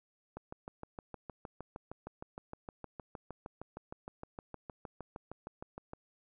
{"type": "click train", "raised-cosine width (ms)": 1, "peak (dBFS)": -29, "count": 37, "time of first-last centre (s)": [0.37, 5.934], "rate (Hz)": 6.47, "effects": []}